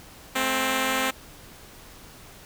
5% pulse tone pair together, 216.5 / 262.7 Hz, A3 / C4, -28 / +7 cents, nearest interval minor third, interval 335 cents, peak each -19 / -12 dBFS, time 0.35-1.11 s, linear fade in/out 10 ms, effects pink hiss -47 dBFS RMS until 2.45 s

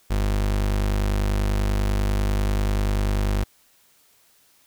35% pulse tone, 50.2 Hz, G1, 42 cents sharp, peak -18 dBFS, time 0.1-3.44 s, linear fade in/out 10 ms, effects white hiss -59 dBFS RMS until 4.66 s

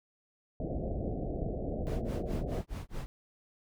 pink low-pass noise, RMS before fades -35 dBFS, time 0.6-2.61 s, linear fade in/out 2 ms, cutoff 720 Hz, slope 96 dB/octave
brown noise with tremolo, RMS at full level -35 dBFS, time 1.87-3.06 s, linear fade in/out 0 ms, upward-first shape sine, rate 4.7 Hz, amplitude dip 100%
effects none

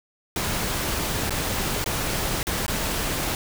pink noise with dropouts, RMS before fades -26 dBFS, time 0.36-3.35 s, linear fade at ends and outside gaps 1 ms, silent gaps 1.295-1.306 / 1.842-1.86 / 2.43-2.469 / 2.664-2.68 s, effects none

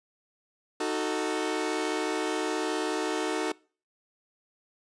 sawtooth chord, D# diminished, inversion none, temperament equal with one note detuned, 311.1 / 370 / 444.1 Hz, D#4 / F#4 / A4, 0 / 0 / +16 cents, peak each -28 dBFS, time 0.8-3.52 s, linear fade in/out 5 ms, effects noise-tail reverb RT60 0.4 s tail -24 dB re dry + resampled to 22050 Hz

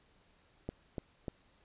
clicks, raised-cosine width 2 ms, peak -24 dBFS, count 3, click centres 0.69 / 0.982 / 1.282 s, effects pink hiss -68 dBFS RMS until 1.64 s + resampled to 8000 Hz

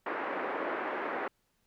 pink band-pass noise, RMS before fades -35 dBFS, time 0.06-1.28 s, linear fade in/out 5 ms, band 330 to 1900 Hz, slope 24 dB/octave, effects pink hiss -75 dBFS RMS until 1.66 s

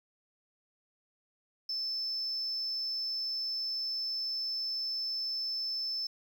triangle tone, 5274 Hz, E8, in tune, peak -29 dBFS, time 1.69-6.07 s, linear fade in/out 5 ms, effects tanh soft clip ceiling -30 dBFS + 10-bit

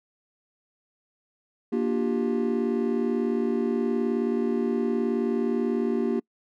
triangle chord, G minor seventh, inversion first, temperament just, 235.2 / 294 / 352.8 / 392 Hz, Bb3 / D4 / F4 / G4, +16 / +2 / +18 / 0 cents, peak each -24 / -30 / -28 / -26 dBFS, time 1.72-6.2 s, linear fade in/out 10 ms, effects noise-tail reverb RT60 0.1 s tail -26 dB re dry

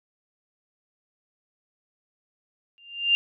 sine tone with exponential growth, 2794 Hz, F7, in tune, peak -14 dBFS, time 2.78-3.15 s, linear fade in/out 0 ms, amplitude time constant 80 ms, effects none

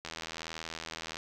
click train, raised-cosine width 0.2 ms, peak -21 dBFS, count 92, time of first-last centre 0.05-1.169 s, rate 81.3 Hz, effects 10-bit

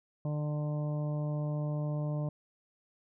harmonic tone, 149.4 Hz, D3, 30 cents sharp, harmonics 1 / 2 / 3 / 4 / 5 / 6 / 7, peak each -31 / -42 / -49 / -41 / -53 / -53 / -53 dBFS, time 0.25-2.29 s, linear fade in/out 2 ms, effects none

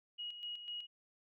sine tone with tremolo, 2895 Hz, F#7, 38 cents flat, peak -40 dBFS, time 0.18-0.87 s, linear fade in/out 20 ms, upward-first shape square, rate 4 Hz, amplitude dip 55%, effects none

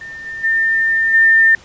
sine tone with level steps, 1803 Hz, A6, 42 cents sharp, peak -28 / -24 / -12 / -7 dBFS, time 0.01-1.55 s, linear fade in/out 2 ms, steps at 0.25 / 0.43 / 1.13 s, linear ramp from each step 20 ms, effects pink hiss -43 dBFS RMS until 1.64 s + resampled to 16000 Hz

